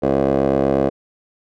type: tone with band-pass filter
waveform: 15% pulse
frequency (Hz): 68.1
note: C#2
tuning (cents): -30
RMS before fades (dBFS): -17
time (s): 0.02-0.9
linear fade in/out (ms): 20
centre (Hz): 470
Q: 8
effects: none